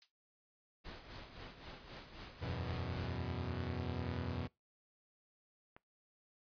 violet noise with exponential decay, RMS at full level -43 dBFS, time 0.02-0.12 s, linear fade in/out 1 ms, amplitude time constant 20 ms
pink noise with tremolo, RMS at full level -49 dBFS, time 0.84-3.18 s, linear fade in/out 20 ms, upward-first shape sine, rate 3.8 Hz, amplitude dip 60%
sawtooth chord, E suspended second, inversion none, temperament equal, 82.41 / 92.5 / 123.47 Hz, E2 / F#2 / B2, 0 / 0 / 0 cents, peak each -39 dBFS, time 2.41-4.48 s, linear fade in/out 20 ms
click, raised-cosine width 0.5 ms, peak -39 dBFS, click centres 5.765 s
effects noise-tail reverb RT60 0.2 s tail -23 dB re dry + resampled to 11025 Hz

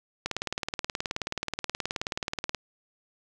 click train, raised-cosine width 0.2 ms, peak -12 dBFS, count 44, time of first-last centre 0.26-2.547 s, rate 18.8 Hz, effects none

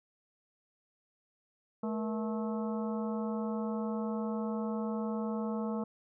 harmonic tone with a mistuned harmonic, 217.5 Hz, A3, 20 cents flat, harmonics 1 / 2 / 3 / 4 / 5 / 6, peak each -33 / -39 / -43 / -45 / -47 / -49 dBFS, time 1.83-5.84 s, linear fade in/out 5 ms, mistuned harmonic 2, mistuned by +140 cents, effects none

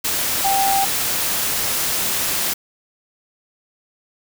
sine tone in noise, 784 Hz, G5, in tune, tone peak -16 dBFS, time 0.44-0.85 s, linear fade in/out 10 ms, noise white, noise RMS -21 dBFS, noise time 0.04-2.54 s, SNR +2 dB, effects none

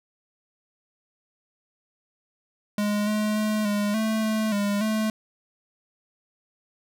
square tone with pitch steps, 207.4 / 212.4 / 214 / 205.9 / 219.6 / 217.9 / 203.2 / 217.4 Hz, G#3 / G#3 / A3 / G#3 / A3 / A3 / G#3 / A3, -2 / +39 / -48 / -15 / -3 / -17 / -38 / -21 cents, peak -23 dBFS, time 2.78-5.1 s, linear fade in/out 2 ms, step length 290 ms, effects none

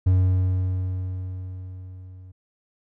triangle tone with level ramp, 92.5 Hz, F#2, in tune, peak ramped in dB -12 to -39 dBFS, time 0.06-2.32 s, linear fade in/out 10 ms, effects none

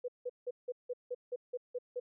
sine tone bursts, 493.9 Hz, B4, in tune, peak -34 dBFS, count 10, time 0.04-2 s, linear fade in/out 10 ms, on 43 ms, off 170 ms, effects none

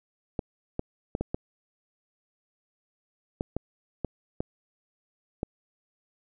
clicks, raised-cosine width 2 ms, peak -15 dBFS, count 10, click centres 0.392 / 0.794 / 1.151 / 1.21 / 1.345 / 3.409 / 3.566 / 4.047 / 4.405 / 5.431 s, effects none

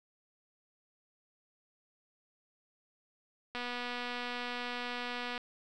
click train, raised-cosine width 0.3 ms, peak -23 dBFS, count 447, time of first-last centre 3.55-5.378 s, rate 244 Hz, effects none

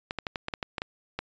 clicks, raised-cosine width 0.3 ms, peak -15 dBFS, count 10, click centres 0.109 / 0.187 / 0.268 / 0.358 / 0.484 / 0.538 / 0.628 / 0.782 / 0.819 / 1.19 s, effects resampled to 16000 Hz

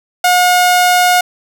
sawtooth tone, 720 Hz, F#5, 47 cents flat, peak -4 dBFS, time 0.24-1.21 s, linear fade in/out 5 ms, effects none

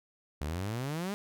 sawtooth exponential sweep, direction up, 69.3 to 210 Hz, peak -29 dBFS, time 0.41-1.14 s, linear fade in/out 0 ms, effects none

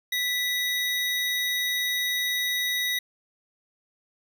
square tone pair together, 1978 / 3788 Hz, B6 / A#7, +2 / +27 cents, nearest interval major seventh, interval 1125 cents, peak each -28 dBFS, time 0.12-2.99 s, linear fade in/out 5 ms, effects none

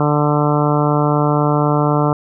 harmonic tone, 148 Hz, D3, 14 cents sharp, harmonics 1 / 2 / 3 / 4 / 5 / 6 / 7 / 8 / 9, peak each -16 / -19 / -21 / -22 / -23 / -24 / -24 / -25 / -26 dBFS, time 0-2.13 s, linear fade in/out 2 ms, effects none

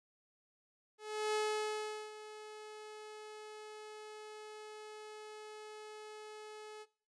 sawtooth tone with ADSR envelope, 427.4 Hz, G#4, 50 cents sharp, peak -28 dBFS, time 0.98-6.86 s, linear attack 360 ms, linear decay 770 ms, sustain -16 dB, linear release 42 ms, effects noise-tail reverb RT60 0.5 s tail -22 dB re dry + resampled to 22050 Hz

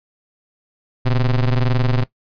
square ring-modulated tone, 64.5 Hz, C2, 24 cents flat, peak -12 dBFS, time 1.05-2.04 s, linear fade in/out 10 ms, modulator 53.6 Hz, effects noise-tail reverb RT60 0.1 s tail -17 dB re dry + resampled to 11025 Hz

